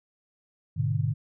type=chord; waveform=sine; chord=G# diminished; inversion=none; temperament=just; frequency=103.83 / 124.59 / 149.51 Hz; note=G#2 / B2 / D3; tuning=0 / +16 / +31 cents; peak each=-28 dBFS; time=0.76-1.14 s; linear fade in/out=20 ms; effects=none